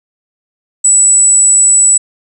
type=tone; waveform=sine; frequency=7902 Hz; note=B8; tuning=in tune; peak=-4 dBFS; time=0.84-1.98 s; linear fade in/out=10 ms; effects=none